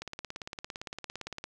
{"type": "click train", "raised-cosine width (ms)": 0.2, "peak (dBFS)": -21, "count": 26, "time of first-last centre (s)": [0.02, 1.44], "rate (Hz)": 17.6, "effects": []}